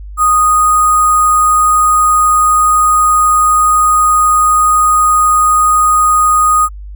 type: tone with sample-and-hold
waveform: sine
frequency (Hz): 1239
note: D#6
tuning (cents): -8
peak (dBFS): -6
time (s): 0.17-6.69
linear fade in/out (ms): 50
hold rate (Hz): 8820
effects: added 50 Hz sine -25 dBFS peak until 6.95 s